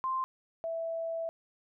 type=tone pair in turn; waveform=sine; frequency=1046.5 / 659.3 Hz; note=C6 / E5; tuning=0 / 0 cents; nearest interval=minor sixth; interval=800 cents; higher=first; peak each=-29 / -32 dBFS; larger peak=first; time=0.04-0.24 / 0.64-1.29 s; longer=second; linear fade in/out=0 ms; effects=none